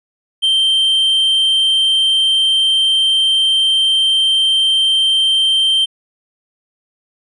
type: tone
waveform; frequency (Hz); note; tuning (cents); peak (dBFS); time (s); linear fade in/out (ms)
triangle; 3136; G7; 0; -9; 0.42-5.86; 20
effects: resampled to 24000 Hz